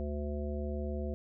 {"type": "harmonic tone", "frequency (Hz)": 73.42, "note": "D2", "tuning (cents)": 0, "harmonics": [1, 3, 5, 7, 9], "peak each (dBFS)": [-35, -40, -42, -43, -45], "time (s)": [0, 1.14], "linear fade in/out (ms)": 0, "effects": []}